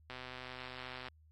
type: click train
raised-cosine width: 0.3 ms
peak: -29 dBFS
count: 126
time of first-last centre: 0.1-1.084 s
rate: 127 Hz
effects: added 78 Hz sine -61 dBFS peak until 1.31 s + AAC 48 kbps